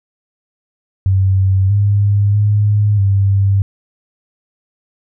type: tone with pitch steps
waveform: sine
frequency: 95.7 / 101.7 / 104.1 / 98.5 Hz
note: G2 / G#2 / G#2 / G2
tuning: -41 / -36 / +5 / +9 cents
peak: -9 dBFS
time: 1.06-3.62 s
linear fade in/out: 0 ms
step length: 640 ms
effects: none